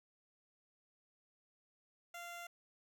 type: tone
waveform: 15% pulse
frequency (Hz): 692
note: F5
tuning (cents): -16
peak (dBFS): -40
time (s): 2.14-2.47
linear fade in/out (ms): 5
effects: none